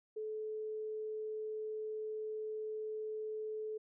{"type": "tone", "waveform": "sine", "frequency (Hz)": 432.3, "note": "A4", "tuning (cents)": -31, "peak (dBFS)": -38, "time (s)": [0.16, 3.78], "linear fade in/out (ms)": 10, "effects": []}